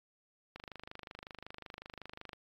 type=click train; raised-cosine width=0.3 ms; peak=-29 dBFS; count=46; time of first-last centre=0.56-2.332 s; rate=25.4 Hz; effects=AAC 32 kbps